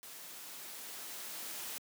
white noise with level ramp, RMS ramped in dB -50 to -42 dBFS, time 0.03-1.78 s, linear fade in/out 0 ms, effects high-pass 200 Hz 12 dB/octave

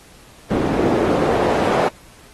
pink noise with band-pass filter sweep, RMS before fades -18 dBFS, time 0.5-1.89 s, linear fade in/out 10 ms, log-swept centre 290 to 650 Hz, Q 1.4, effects pink hiss -47 dBFS RMS until 2.33 s + AAC 32 kbps

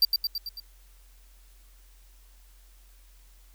square tone with echo, 4699 Hz, D8, in tune, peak -17 dBFS, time 0.02-0.05 s, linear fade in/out 2 ms, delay 110 ms, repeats 5, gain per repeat -4 dB, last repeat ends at 0.6 s, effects added 44 Hz sine -52 dBFS peak until 3.54 s + white hiss -62 dBFS RMS until 3.54 s

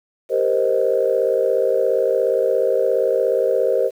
sine chord, C minor seventh, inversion second, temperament equal, 392 / 466.2 / 523.3 / 622.3 Hz, G4 / Bb4 / C5 / Eb5, 0 / 0 / 0 / 0 cents, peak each -22 / -20 / -18 / -23 dBFS, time 0.29-3.91 s, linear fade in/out 50 ms, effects tanh soft clip ceiling -5 dBFS + 8-bit

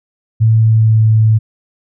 sine tone with pitch glide, 111.6 to 109.94 Hz, A2 to A2, +25 to -1 cents, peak -6 dBFS, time 0.4-1.39 s, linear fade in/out 20 ms, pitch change -26 cents, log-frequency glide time 0.55-1.05 s, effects none

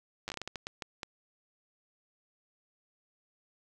slowing click train, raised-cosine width 0.2 ms, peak -20 dBFS, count 12, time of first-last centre 0.28-1.032 s, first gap 9 ms, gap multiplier 1.37, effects none

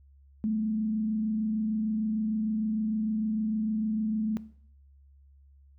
sine tone with frequency modulation, 217 Hz, A3, 24 cents flat, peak -25 dBFS, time 0.44-4.37 s, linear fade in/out 0 ms, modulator 26.6 Hz, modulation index 0.29, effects noise-tail reverb RT60 0.6 s tail -18 dB re dry + added 69 Hz sine -54 dBFS peak until 5.78 s

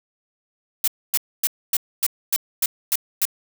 blue noise bursts, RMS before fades -19 dBFS, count 9, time 0.84-3.253 s, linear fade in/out 2 ms, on 37 ms, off 260 ms, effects none

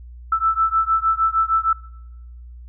sine beating tone pair, 1318.5 / 1325 Hz, E6 / E6, 0 / +9 cents, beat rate 6.5 Hz, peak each -19 dBFS, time 0.32-1.73 s, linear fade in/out 5 ms, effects noise-tail reverb RT60 1.0 s tail -23 dB re dry + added 60 Hz sine -36 dBFS peak until 2.68 s

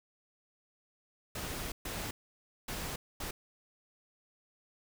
pink noise bursts at uneven times, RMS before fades -39 dBFS, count 4, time 1.35-1.72 / 1.85-2.11 / 2.68-2.96 / 3.2-3.31 s, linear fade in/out 5 ms, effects none

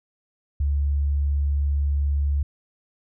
sine tone, 71.3 Hz, C#2, 49 cents sharp, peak -19 dBFS, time 0.6-2.43 s, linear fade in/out 5 ms, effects none

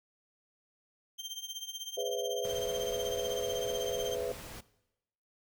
30% pulse tone with tremolo, 3155 Hz, G7, 10 cents sharp, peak -32 dBFS, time 1.18-4.16 s, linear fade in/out 20 ms, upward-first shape triangle, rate 16 Hz, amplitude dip 85%
sine chord, C# minor seventh, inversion second, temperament just, 415.8 / 498.9 / 554.4 / 665.2 Hz, G#4 / B4 / C#5 / E5, +2 / +17 / 0 / +16 cents, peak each -37 / -34 / -40 / -40 dBFS, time 1.97-4.32 s, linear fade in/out 5 ms
pink noise, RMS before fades -46 dBFS, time 2.44-4.61 s, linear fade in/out 10 ms
effects noise-tail reverb RT60 0.9 s tail -19 dB re dry

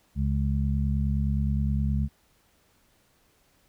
harmonic tone, 69.6 Hz, C#2, 8 cents sharp, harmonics 1 / 2 / 3, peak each -25 / -28 / -30 dBFS, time 0.15-2.09 s, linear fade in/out 50 ms, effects pink hiss -65 dBFS RMS until 3.68 s

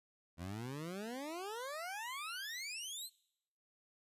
20% pulse exponential sweep, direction up, 82 to 4300 Hz, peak -37 dBFS, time 0.37-3.1 s, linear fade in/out 50 ms, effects noise-tail reverb RT60 0.8 s tail -23 dB re dry + resampled to 32000 Hz

